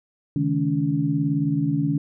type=tone cluster; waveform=sine; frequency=138.2 / 157 / 215.4 / 283.2 Hz; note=C#3 / D#3 / A3 / C#4; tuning=-5 / +16 / -37 / +37 cents; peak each=-27 / -23 / -32 / -23 dBFS; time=0.36-1.98 s; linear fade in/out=2 ms; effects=none

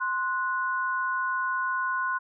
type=tone pair together; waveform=sine; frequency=1046.3 / 1472 Hz; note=C6 / F#6; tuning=0 / -9 cents; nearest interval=tritone; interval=591 cents; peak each=-28 dBFS; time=0-2.19 s; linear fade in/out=20 ms; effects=none

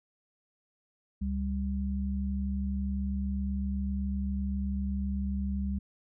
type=tone pair together; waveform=sine; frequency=69.86 / 197.6 Hz; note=C#2 / G3; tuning=+14 / +14 cents; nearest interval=octave + tritone; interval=1800 cents; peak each=-31 / -32 dBFS; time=1.21-5.79 s; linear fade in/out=10 ms; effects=none

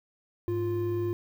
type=tone pair together; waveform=triangle; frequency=103.94 / 349.2 Hz; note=G#2 / F4; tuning=+2 / 0 cents; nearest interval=octave + major sixth; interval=2098 cents; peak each=-30 / -26 dBFS; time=0.48-1.13 s; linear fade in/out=0 ms; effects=9-bit

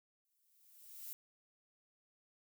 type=noise with exponential growth; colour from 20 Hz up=violet; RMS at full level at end=-45 dBFS; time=0.25-1.13 s; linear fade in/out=0 ms; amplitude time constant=190 ms; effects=none

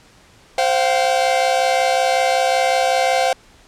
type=chord; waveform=45% pulse; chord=C suspended fourth; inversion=none; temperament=equal with one note detuned; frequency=523.3 / 698.5 / 763.9 Hz; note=C5 / F5 / G5; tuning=0 / 0 / -45 cents; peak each=-19 dBFS; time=0.58-3.33 s; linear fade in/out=2 ms; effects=pink hiss -49 dBFS RMS until 3.67 s + low-pass 8000 Hz 12 dB/octave

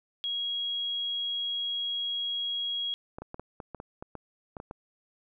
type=tone; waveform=sine; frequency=3300 Hz; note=G#7; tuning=12 cents flat; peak=-29 dBFS; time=0.24-2.94 s; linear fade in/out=0 ms
type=clicks; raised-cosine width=1 ms; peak=-25 dBFS; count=12; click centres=3.185 / 3.22 / 3.344 / 3.396 / 3.602 / 3.747 / 3.801 / 4.025 / 4.153 / 4.568 / 4.601 / 4.711 s
effects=none

